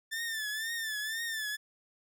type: tone with vibrato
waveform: sawtooth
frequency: 1772 Hz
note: A6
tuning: 12 cents sharp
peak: -30 dBFS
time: 0.11-1.57 s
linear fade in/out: 20 ms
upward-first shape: triangle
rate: 2 Hz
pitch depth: 94 cents each way
effects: none